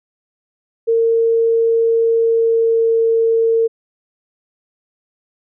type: tone with pitch glide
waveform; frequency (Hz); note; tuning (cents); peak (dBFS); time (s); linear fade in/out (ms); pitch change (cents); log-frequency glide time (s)
sine; 457.2 to 454.6; A#4 to A#4; -34 to -43; -11; 0.87-3.68; 20; -9; 2.17-3.06
effects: none